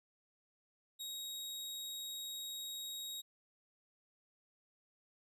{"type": "tone", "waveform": "sawtooth", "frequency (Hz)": 3784, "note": "A#7", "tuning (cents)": 25, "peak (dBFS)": -39, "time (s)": [0.99, 3.22], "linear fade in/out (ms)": 20, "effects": ["resampled to 32000 Hz"]}